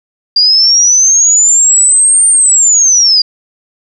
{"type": "linear two-way sweep", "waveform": "sine", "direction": "up then down", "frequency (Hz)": [4774, 8870, 4774], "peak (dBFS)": -4, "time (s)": [0.36, 3.22], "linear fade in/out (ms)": 5, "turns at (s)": 2.28, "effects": []}